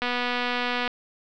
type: click train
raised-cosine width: 0.3 ms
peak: -11 dBFS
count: 211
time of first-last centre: 0.02-0.877 s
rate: 245 Hz
effects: low-pass 5000 Hz 12 dB/octave